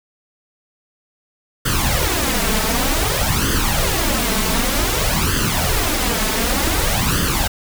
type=noise with flanger; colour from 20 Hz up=pink; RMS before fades=-18 dBFS; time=1.65-7.48 s; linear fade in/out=10 ms; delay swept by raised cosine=0.63 to 4.63 ms; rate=0.54 Hz; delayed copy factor=+0.7; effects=none